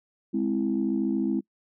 sine chord, Ab augmented, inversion none, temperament equal, 207.7 / 261.6 / 329.6 Hz, Ab3 / C4 / E4, 0 / 0 / 0 cents, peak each -27 dBFS, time 0.33-1.41 s, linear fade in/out 20 ms, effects noise-tail reverb RT60 0.1 s tail -24 dB re dry + tanh soft clip ceiling -15 dBFS

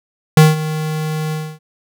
square tone with ADSR envelope, 155.56 Hz, D#3, in tune, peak -3 dBFS, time 0.37-1.59 s, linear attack 3 ms, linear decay 180 ms, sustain -16 dB, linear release 270 ms, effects none

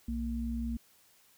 sine tone pair together, 61.19 / 231.4 Hz, B1 / A#3, -15 / -13 cents, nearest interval octave + major seventh, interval 2302 cents, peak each -35 / -34 dBFS, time 0.08-0.77 s, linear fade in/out 5 ms, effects white hiss -64 dBFS RMS until 1.37 s

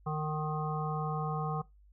harmonic tone with a mistuned harmonic, 153.2 Hz, D#3, 27 cents flat, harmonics 1 / 3 / 5 / 7 / 8, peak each -33 / -40 / -38 / -40 / -42 dBFS, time 0.06-1.62 s, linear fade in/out 10 ms, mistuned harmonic 8, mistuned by +26 cents, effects noise-tail reverb RT60 0.2 s tail -20 dB re dry + added 50 Hz sine -57 dBFS peak until 1.92 s

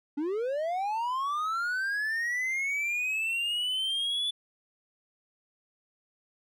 triangle linear sweep, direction up, 277.2 to 3475 Hz, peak -26 dBFS, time 0.17-4.31 s, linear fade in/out 10 ms, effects none

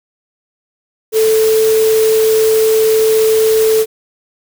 sine tone in noise, 440 Hz, A4, in tune, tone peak -8 dBFS, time 1.12-3.86 s, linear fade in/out 50 ms, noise white, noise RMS -22 dBFS, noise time 1.12-3.86 s, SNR +11 dB, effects none

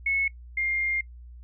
sine tone pair in turn, 2195 / 2116 Hz, C#7 / C7, -18 / +19 cents, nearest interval minor second, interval 63 cents, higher first, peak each -22 / -24 dBFS, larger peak first, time 0.06-0.28 / 0.57-1.01 s, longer second, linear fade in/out 5 ms, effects noise-tail reverb RT60 0.1 s tail -22 dB re dry + added 60 Hz sine -42 dBFS peak until 1.43 s

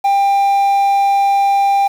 triangle tone with quantisation, 795 Hz, G5, 24 cents sharp, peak -8 dBFS, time 0.04-1.88 s, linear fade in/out 10 ms, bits 6, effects none

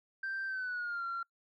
sine tone with pitch glide, 1568 to 1372.9 Hz, G6 to F6, 0 to -30 cents, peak -33 dBFS, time 0.23-1.23 s, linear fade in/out 5 ms, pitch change -230 cents, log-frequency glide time 0.46-1.04 s, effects noise-tail reverb RT60 0.1 s tail -26 dB re dry + tanh soft clip ceiling -32 dBFS

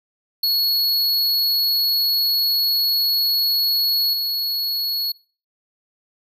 square tone with level steps, 4354 Hz, C#8, 32 cents flat, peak -17 / -21 dBFS, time 0.43-5.12 s, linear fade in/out 5 ms, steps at 4.13 s, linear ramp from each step 5 ms, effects noise-tail reverb RT60 0.4 s tail -23 dB re dry

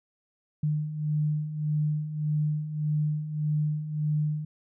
sine beating tone pair, 150 / 151.7 Hz, D3 / D#3, +37 / -44 cents, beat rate 1.7 Hz, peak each -32 / -26 dBFS, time 0.63-4.45 s, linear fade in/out 5 ms, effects none

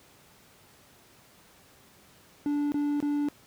triangle tone bursts, 291.1 Hz, D4, 15 cents flat, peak -23 dBFS, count 3, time 2.46-3.286 s, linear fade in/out 0 ms, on 260 ms, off 23 ms, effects pink hiss -57 dBFS RMS until 3.46 s + high-pass 80 Hz 12 dB/octave

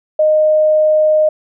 sine tone, 617 Hz, D#5, 15 cents flat, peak -8 dBFS, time 0.19-1.29 s, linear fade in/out 5 ms, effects none

